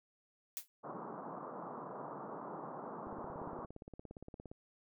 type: noise with exponential decay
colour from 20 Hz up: blue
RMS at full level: -37 dBFS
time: 0.57-0.68 s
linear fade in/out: 0 ms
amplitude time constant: 22 ms
type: band-pass noise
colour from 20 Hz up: white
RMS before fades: -46 dBFS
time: 0.83-3.66 s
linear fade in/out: 20 ms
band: 140 to 1200 Hz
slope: 48 dB/octave
type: click train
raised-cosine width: 2 ms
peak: -35 dBFS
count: 26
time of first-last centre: 3.07-4.515 s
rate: 17.3 Hz
effects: none